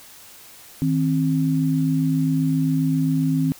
sine tone pair together, 157.7 / 265.2 Hz, D#3 / C4, +24 / +23 cents, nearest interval major sixth, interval 899 cents, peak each -20 dBFS, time 0.82-3.52 s, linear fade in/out 0 ms, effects white hiss -45 dBFS RMS until 3.59 s

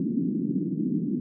white band-pass noise, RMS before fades -27 dBFS, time 0-1.2 s, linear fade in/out 2 ms, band 160 to 310 Hz, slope 48 dB/octave, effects none

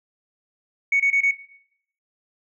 sine tone bursts, 2226 Hz, C#7, 7 cents sharp, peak -15 dBFS, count 4, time 0.92-1.311 s, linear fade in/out 5 ms, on 79 ms, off 25 ms, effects noise-tail reverb RT60 0.7 s tail -17 dB re dry + tanh soft clip ceiling -11 dBFS

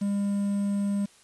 triangle tone with quantisation, 201.2 Hz, G3, 45 cents sharp, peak -22 dBFS, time 0.01-1.06 s, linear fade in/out 10 ms, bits 8, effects white hiss -57 dBFS RMS until 1.23 s + resampled to 24000 Hz

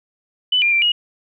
sine tone with pitch steps, 2995 / 2399 / 2356 / 2886 Hz, F#7 / D7 / D7 / F#7, +20 / +36 / +5 / -44 cents, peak -13 dBFS, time 0.52-0.92 s, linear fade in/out 5 ms, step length 100 ms, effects none

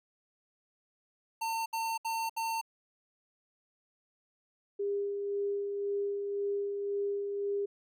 square tone bursts, 904 Hz, A5, 47 cents sharp, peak -32 dBFS, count 4, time 1.41-2.614 s, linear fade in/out 10 ms, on 250 ms, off 68 ms
sine tone with tremolo, 403 Hz, G4, 48 cents sharp, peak -29 dBFS, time 4.79-7.66 s, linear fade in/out 10 ms, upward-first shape sine, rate 1.9 Hz, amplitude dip 35%
effects none

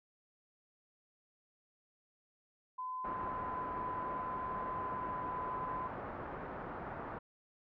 sine tone with vibrato, 1014 Hz, B5, 45 cents sharp, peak -38 dBFS, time 2.78-5.88 s, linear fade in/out 10 ms, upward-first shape triangle, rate 0.71 Hz, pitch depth 12 cents each way
white low-pass noise, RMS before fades -44 dBFS, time 3.04-7.19 s, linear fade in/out 10 ms, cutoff 1300 Hz, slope 24 dB/octave
effects none

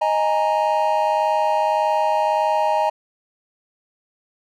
triangle chord, D# suspended fourth, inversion none, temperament equal, 622.3 / 830.6 / 932.3 Hz, D#5 / G#5 / A#5, 0 / 0 / 0 cents, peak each -19 dBFS, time 0.01-2.9 s, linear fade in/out 10 ms, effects none

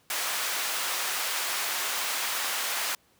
pink high-pass noise, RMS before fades -30 dBFS, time 0.1-2.95 s, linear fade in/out 2 ms, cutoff 980 Hz, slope 12 dB/octave, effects pink hiss -64 dBFS RMS until 3.19 s + high-pass 80 Hz 12 dB/octave

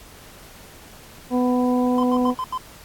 harmonic tone, 249 Hz, B3, 14 cents sharp, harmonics 1 / 2 / 3 / 4, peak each -18 / -24 / -28 / -30 dBFS, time 1.3-2.35 s, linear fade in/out 50 ms
triangle tone bursts, 1027 Hz, C6, 33 cents flat, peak -21 dBFS, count 5, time 1.98-2.577 s, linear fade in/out 2 ms, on 53 ms, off 83 ms
effects pink hiss -45 dBFS RMS until 2.84 s + AAC 64 kbps

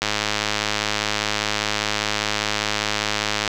click train, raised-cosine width 0.2 ms, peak -3 dBFS, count 364, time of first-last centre 0.02-3.477 s, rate 105 Hz, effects none

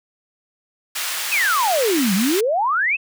pink high-pass noise, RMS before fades -25 dBFS, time 0.95-2.41 s, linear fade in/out 10 ms, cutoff 1500 Hz, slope 12 dB/octave
sine exponential two-way sweep, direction down then up, 2706 to 180 to 2706 Hz, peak -16 dBFS, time 1.31-2.97 s, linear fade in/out 20 ms, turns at 2.14 s
effects none

